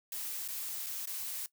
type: noise with dropouts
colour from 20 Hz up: blue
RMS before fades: -39 dBFS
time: 0.12-1.46 s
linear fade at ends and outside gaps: 1 ms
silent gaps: 0.478-0.486 / 0.863-0.867 / 1.056-1.072 s
effects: noise-tail reverb RT60 0.1 s tail -18 dB re dry